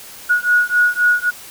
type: beating tone pair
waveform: sine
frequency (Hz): 1453 / 1456.8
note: F#6 / F#6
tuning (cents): -32 / -27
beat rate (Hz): 3.8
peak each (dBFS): -15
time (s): 0.29-1.31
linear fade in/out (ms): 20
effects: white hiss -37 dBFS RMS until 1.5 s